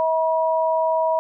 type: tone pair together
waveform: sine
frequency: 643 / 963.4 Hz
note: E5 / B5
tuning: -43 / -43 cents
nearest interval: perfect fifth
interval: 700 cents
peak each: -19 / -21 dBFS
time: 0-1.19 s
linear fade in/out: 0 ms
effects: none